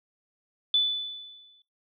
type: tone with exponential decay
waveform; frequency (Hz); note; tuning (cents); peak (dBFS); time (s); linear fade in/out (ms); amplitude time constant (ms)
sine; 3487; A7; -16; -18; 0.74-1.62; 2; 190
effects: noise-tail reverb RT60 0.3 s tail -25 dB re dry